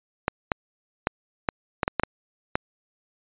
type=clicks; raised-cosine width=0.5 ms; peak=-6 dBFS; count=9; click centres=0.281 / 0.518 / 1.071 / 1.488 / 1.832 / 1.879 / 1.997 / 2.035 / 2.555 s; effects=resampled to 8000 Hz